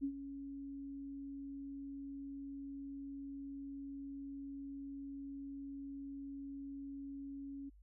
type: tone with ADSR envelope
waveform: sine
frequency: 277.2 Hz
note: C#4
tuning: in tune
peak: -33 dBFS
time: 0.01-7.7 s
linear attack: 31 ms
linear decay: 77 ms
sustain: -11 dB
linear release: 17 ms
effects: added 50 Hz sine -59 dBFS peak until 7.82 s